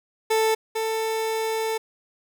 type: tone pair in turn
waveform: 30% pulse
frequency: 441.5 / 444 Hz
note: A4 / A4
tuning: +6 / +16 cents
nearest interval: unison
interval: 10 cents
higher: second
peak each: -16 / -21 dBFS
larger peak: first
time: 0.3-0.55 / 0.75-1.78 s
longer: second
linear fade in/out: 10 ms
effects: none